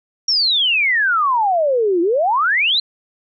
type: exponential two-way sweep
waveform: sine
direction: down then up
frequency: 5670 to 330 to 4225 Hz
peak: -13 dBFS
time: 0.28-2.8 s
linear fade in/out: 5 ms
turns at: 2.01 s
effects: none